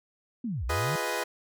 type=linear two-way sweep; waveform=sine; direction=down then up; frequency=255.6 to 53.3 to 162.9 Hz; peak=-29 dBFS; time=0.44-0.96 s; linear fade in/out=5 ms; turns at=0.65 s
type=chord; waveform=15% pulse; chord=F half-diminished seventh; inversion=none; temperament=equal; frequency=349.2 / 415.3 / 493.9 / 622.3 Hz; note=F4 / Ab4 / Cb5 / Eb5; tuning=0 / 0 / 0 / 0 cents; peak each=-30 / -28 / -26 / -27 dBFS; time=0.69-1.24 s; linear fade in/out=10 ms
effects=none